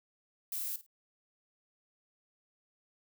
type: noise with echo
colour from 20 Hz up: violet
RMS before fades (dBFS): -37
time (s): 0.52-0.76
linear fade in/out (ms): 2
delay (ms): 52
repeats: 2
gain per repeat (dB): -15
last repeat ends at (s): 0.864
effects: none